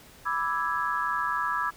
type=chord; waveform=sine; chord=E dominant seventh; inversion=second; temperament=equal; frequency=987.8 / 1174.7 / 1318.5 / 1661.2 Hz; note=B5 / D6 / E6 / G#6; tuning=0 / 0 / 0 / 0 cents; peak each=-31 dBFS; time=0.25-1.71 s; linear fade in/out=20 ms; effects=pink hiss -52 dBFS RMS until 1.76 s